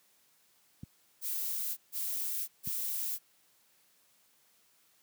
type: clicks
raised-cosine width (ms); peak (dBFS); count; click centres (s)
5; -28; 2; 0.834 / 2.674
type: noise bursts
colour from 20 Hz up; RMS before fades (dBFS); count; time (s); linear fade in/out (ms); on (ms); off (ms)
violet; -35; 3; 1.21-3.19; 50; 560; 150
effects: white hiss -68 dBFS RMS until 5.02 s + high-pass 100 Hz 12 dB/octave